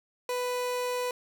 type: tone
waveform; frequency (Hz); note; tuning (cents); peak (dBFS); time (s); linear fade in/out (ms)
30% pulse; 495.5; B4; +6; -26; 0.29-1.11; 2
effects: none